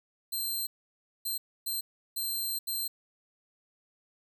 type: tone bursts at uneven times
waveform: 5% pulse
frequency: 4137 Hz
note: C8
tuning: 20 cents flat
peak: -24 dBFS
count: 5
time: 0.32-0.67 / 1.25-1.38 / 1.66-1.81 / 2.16-2.59 / 2.67-2.88 s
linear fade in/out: 10 ms
effects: none